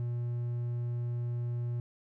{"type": "tone", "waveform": "triangle", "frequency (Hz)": 120, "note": "B2", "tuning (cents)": -49, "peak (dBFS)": -29, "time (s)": [0, 1.8], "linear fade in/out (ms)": 0, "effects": []}